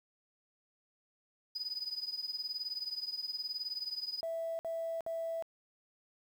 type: tone with tremolo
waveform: sine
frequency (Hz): 4971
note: D#8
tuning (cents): -2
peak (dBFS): -31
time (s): 1.55-4.21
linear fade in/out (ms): 10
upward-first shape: triangle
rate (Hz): 19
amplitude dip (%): 95
type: tone bursts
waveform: triangle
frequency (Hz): 659.3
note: E5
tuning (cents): 0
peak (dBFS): -31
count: 3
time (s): 4.23-5.424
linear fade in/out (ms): 0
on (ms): 360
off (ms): 57
effects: tanh soft clip ceiling -32 dBFS + 10-bit